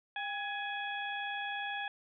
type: harmonic tone with a mistuned harmonic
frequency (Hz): 838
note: G#5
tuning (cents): +15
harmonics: 1 / 2 / 3 / 4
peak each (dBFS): -39 / -39 / -43 / -44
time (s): 0.16-1.88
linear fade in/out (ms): 2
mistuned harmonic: 1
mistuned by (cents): -72
effects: none